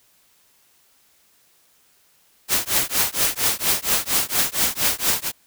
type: noise with tremolo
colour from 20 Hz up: white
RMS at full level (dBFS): -17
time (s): 2.48-5.32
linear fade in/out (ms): 50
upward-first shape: triangle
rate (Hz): 4.3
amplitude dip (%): 100
effects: white hiss -59 dBFS RMS until 5.46 s